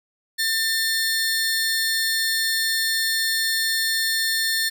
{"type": "tone pair together", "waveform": "sawtooth", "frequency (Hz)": [1796, 4315], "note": ["A6", "C#8"], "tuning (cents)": [35, -47], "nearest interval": "octave + minor third", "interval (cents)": 1518, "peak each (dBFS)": [-19, -21], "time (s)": [0.38, 4.7], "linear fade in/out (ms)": 20, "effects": []}